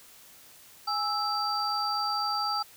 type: tone cluster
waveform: sine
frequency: 828 / 1316 / 4684 Hz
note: G#5 / E6 / D8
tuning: -5 / -3 / -5 cents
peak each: -31 dBFS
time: 0.87-2.63 s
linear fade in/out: 10 ms
effects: white hiss -53 dBFS RMS until 2.76 s